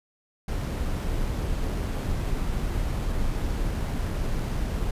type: noise with sample-and-hold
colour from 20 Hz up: brown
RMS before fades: -27 dBFS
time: 0.48-4.91 s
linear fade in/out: 5 ms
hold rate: 11025 Hz
effects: resampled to 32000 Hz